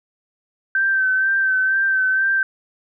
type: tone with vibrato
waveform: sine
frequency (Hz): 1550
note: G6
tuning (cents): -20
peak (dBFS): -15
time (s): 0.75-2.43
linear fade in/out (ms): 2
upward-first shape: sine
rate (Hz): 2.1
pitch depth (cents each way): 31
effects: none